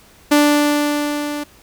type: tone with level ramp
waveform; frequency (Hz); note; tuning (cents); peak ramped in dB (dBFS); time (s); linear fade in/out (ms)
sawtooth; 293.7; D4; 0; -5 to -19; 0.31-1.44; 10
effects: pink hiss -48 dBFS RMS until 1.62 s